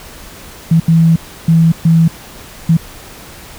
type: tone bursts at uneven times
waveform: sine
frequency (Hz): 164.2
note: E3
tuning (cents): -6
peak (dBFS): -5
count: 5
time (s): 0.71-0.8 / 0.88-1.16 / 1.48-1.72 / 1.85-2.08 / 2.69-2.77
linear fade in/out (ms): 5
effects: pink hiss -34 dBFS RMS until 3.58 s